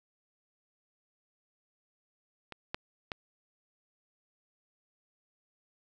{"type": "clicks", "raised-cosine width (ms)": 0.3, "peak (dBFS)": [-26, -17, -19], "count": 3, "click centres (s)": [2.523, 2.745, 3.118], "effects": []}